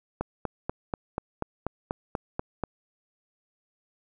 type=click train; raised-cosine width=1 ms; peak=-14 dBFS; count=11; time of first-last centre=0.21-2.637 s; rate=4.12 Hz; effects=none